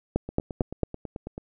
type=two click trains; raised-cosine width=2 ms; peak=-21 / -9 dBFS; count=11 / 4; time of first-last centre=0.29-1.379 / 0.16-0.833 s; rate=9.18 / 4.46 Hz; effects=none